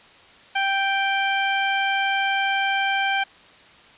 15% pulse tone, 784 Hz, G5, in tune, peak -13 dBFS, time 0.55-3.24 s, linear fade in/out 10 ms, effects white hiss -49 dBFS RMS until 3.97 s + resampled to 8000 Hz

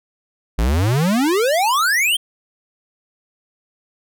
square exponential sweep, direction up, 51 to 3260 Hz, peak -15 dBFS, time 0.58-2.17 s, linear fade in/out 10 ms, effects none

